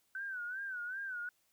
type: tone with vibrato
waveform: sine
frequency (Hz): 1515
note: F#6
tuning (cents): +40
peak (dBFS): -38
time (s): 0.15-1.29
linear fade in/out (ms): 2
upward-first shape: sine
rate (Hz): 2.6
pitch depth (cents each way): 110
effects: white hiss -75 dBFS RMS until 1.52 s